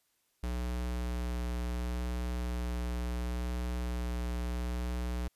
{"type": "tone with vibrato", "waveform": "square", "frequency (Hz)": 60.5, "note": "B1", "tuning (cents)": -35, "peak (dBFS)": -33, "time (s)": [0.43, 5.28], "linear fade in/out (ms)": 5, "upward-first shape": "sine", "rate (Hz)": 0.71, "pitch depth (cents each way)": 11, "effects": ["white hiss -75 dBFS RMS until 5.35 s", "resampled to 32000 Hz"]}